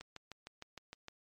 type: click train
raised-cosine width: 0.2 ms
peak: -29 dBFS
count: 8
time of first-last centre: 0.01-1.084 s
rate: 6.52 Hz
effects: MP3 64 kbps